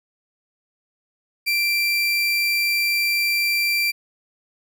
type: tone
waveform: 30% pulse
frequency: 2356 Hz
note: D7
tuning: 5 cents sharp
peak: -16 dBFS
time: 1.46-3.92 s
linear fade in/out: 20 ms
effects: none